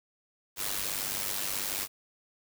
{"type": "noise with amplitude modulation", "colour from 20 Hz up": "white", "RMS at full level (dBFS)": -30, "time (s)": [0.56, 1.88], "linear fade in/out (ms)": 50, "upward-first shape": "sine", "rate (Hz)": 98.6, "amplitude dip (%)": 70, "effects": []}